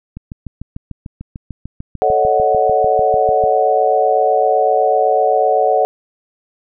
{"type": "click train", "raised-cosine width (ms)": 5, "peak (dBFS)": -16, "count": 23, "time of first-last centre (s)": [0.17, 3.439], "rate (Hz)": 6.73}
{"type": "chord", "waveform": "sine", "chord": "D# half-diminished seventh", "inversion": "second", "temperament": "equal", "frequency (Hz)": [440, 554.4, 622.3, 740], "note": ["A4", "C#5", "D#5", "F#5"], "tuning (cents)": [0, 0, 0, 0], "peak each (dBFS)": [-17, -17, -18, -14], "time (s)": [2.02, 5.85], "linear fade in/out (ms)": 0}
{"effects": []}